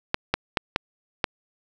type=clicks; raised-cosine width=0.3 ms; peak=-4 dBFS; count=5; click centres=0.144 / 0.34 / 0.572 / 0.761 / 1.242 s; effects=none